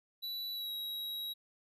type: tone with pitch glide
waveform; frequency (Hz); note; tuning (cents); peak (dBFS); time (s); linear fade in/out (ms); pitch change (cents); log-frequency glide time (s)
square; 3949 to 3850; B7 to B7; -1 to -45; -38; 0.22-1.34; 20; -44; 0.53-0.71
effects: none